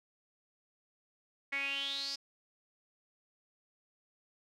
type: tone with band-pass filter sweep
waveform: sawtooth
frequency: 277.2 Hz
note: C#4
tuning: in tune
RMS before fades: -37 dBFS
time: 1.52-2.16 s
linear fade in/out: 10 ms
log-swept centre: 2100 to 5100 Hz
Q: 9.9
effects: none